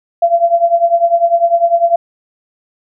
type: tone with tremolo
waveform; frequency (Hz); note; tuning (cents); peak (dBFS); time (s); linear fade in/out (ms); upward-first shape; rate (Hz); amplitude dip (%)
sine; 682; F5; -41; -4; 0.22-1.96; 5; triangle; 10; 90
effects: none